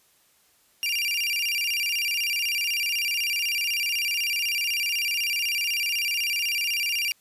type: tone with vibrato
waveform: 30% pulse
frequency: 2569 Hz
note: E7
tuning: 45 cents flat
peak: -21 dBFS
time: 0.83-7.12 s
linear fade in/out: 0 ms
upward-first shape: square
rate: 16 Hz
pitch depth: 150 cents each way
effects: white hiss -62 dBFS RMS until 7.2 s + resampled to 32000 Hz